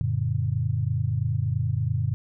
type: chord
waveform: sine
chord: Gb augmented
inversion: none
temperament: just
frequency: 92.5 / 115.62 / 144.53 Hz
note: Gb2 / Bb2 / D3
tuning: 0 / -14 / -27 cents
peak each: -28 / -25 / -28 dBFS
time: 0.01-2.14 s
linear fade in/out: 0 ms
effects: none